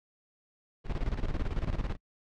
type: noise with tremolo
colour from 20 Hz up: brown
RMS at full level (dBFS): -29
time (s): 0.84-1.97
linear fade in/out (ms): 50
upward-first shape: square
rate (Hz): 18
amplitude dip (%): 70
effects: noise-tail reverb RT60 0.1 s tail -26 dB re dry + low-pass 4000 Hz 12 dB/octave